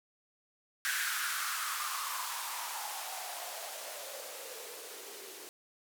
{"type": "noise with band-pass filter sweep", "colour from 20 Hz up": "violet", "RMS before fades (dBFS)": -39, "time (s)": [0.85, 5.49], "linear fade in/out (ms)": 0, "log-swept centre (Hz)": [1600, 360], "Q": 5.4, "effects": []}